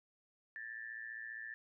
sine tone with amplitude modulation, 1760 Hz, A6, in tune, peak -40 dBFS, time 0.56-1.54 s, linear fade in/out 0 ms, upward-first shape sine, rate 115 Hz, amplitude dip 80%, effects none

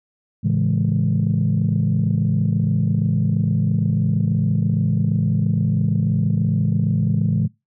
sine chord, A major seventh, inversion none, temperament equal, 110 / 138.59 / 164.81 / 207.7 Hz, A2 / C#3 / E3 / G#3, 0 / 0 / 0 / 0 cents, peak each -20 / -21 / -20 / -22 dBFS, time 0.43-7.48 s, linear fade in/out 20 ms, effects noise-tail reverb RT60 0.2 s tail -21 dB re dry + tanh soft clip ceiling -9 dBFS

